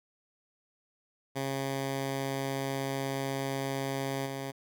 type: tone with level steps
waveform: 10% pulse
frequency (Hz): 136.1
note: C#3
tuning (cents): -31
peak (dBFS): -23 / -27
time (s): 1.35-4.52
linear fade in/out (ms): 20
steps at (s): 4.25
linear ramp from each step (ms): 20
effects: none